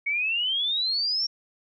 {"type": "exponential sweep", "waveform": "sine", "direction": "up", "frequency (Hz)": [2217, 5570], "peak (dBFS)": -23, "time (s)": [0.06, 1.27], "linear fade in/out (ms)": 10, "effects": []}